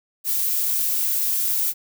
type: noise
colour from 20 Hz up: violet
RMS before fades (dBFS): -22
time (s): 0.24-1.74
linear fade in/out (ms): 50
effects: none